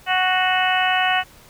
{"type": "harmonic tone with a mistuned harmonic", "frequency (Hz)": 370, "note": "F#4", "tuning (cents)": 0, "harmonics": [2, 3, 4, 5, 6, 7, 8], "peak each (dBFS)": [-20, -27, -24, -24, -30, -25, -25], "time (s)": [0.06, 1.24], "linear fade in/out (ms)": 50, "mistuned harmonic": 6, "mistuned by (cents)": -28, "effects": ["pink hiss -48 dBFS RMS until 1.49 s"]}